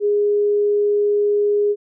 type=tone; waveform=sine; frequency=412.5 Hz; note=G#4; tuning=12 cents flat; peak=-14 dBFS; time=0-1.76 s; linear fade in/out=50 ms; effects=none